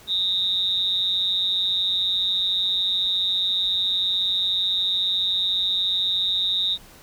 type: tone with amplitude modulation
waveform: sine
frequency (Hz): 3729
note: A#7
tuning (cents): 0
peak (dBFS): -16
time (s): 0.07-6.78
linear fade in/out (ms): 50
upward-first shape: sine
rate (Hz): 186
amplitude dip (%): 85
effects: pink hiss -48 dBFS RMS until 7.02 s